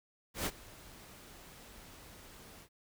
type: noise with ADSR envelope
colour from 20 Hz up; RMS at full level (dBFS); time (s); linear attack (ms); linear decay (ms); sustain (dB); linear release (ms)
pink; -33; 0.34-2.69; 120; 46; -21; 79
effects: none